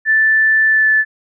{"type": "tone with pitch glide", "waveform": "sine", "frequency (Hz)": [1760, 1744.8], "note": ["A6", "A6"], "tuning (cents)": [0, -15], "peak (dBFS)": -9, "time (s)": [0.05, 1.05], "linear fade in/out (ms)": 50, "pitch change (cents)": -15, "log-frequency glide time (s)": [0.67, 0.9], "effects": []}